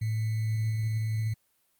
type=tone with sample-and-hold; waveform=sine; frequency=110 Hz; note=A2; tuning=in tune; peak=-26 dBFS; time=0.01-1.34 s; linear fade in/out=10 ms; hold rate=2100 Hz; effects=white hiss -71 dBFS RMS until 1.79 s + Opus 32 kbps